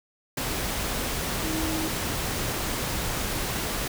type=tone in noise; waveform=sine; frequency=317.7 Hz; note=D#4; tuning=36 cents sharp; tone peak=-29 dBFS; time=1.43-1.88 s; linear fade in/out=5 ms; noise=pink; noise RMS=-29 dBFS; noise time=0.37-3.88 s; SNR=-3 dB; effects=none